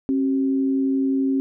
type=tone pair together; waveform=sine; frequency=269.5 / 381.1 Hz; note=C#4 / G4; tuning=-49 / -49 cents; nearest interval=tritone; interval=600 cents; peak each=-18 / -29 dBFS; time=0.09-1.4 s; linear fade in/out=0 ms; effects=none